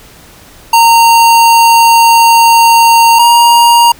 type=tone pair in turn; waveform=square; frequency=923 / 940.8 Hz; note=A#5 / A#5; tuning=-17 / +16 cents; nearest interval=unison; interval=33 cents; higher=second; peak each=-3 dBFS; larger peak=neither; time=0.73-3.19 / 3.19-3.92 s; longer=first; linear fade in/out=5 ms; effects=pink hiss -37 dBFS RMS until 3.99 s